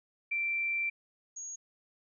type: tone pair in turn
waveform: sine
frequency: 2349 / 6629 Hz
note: D7 / G#8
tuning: 0 / -4 cents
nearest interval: octave + tritone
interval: 1796 cents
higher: second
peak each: -29 / -39 dBFS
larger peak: first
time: 0.31-0.9 / 1.36-1.56 s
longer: first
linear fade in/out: 10 ms
effects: none